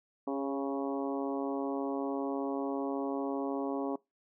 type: harmonic tone with a mistuned harmonic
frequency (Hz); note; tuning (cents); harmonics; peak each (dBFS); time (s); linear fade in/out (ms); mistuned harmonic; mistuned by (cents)
138.2; C#3; -5; 2 / 3 / 4 / 5 / 6 / 7 / 8; -34 / -38 / -40 / -42 / -44 / -45 / -46; 0.27-3.96; 5; 3; -22
effects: noise-tail reverb RT60 0.2 s tail -23 dB re dry